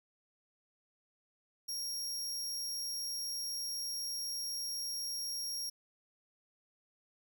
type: tone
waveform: sawtooth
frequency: 5588 Hz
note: F8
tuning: in tune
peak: -34 dBFS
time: 1.68-5.7 s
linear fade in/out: 10 ms
effects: none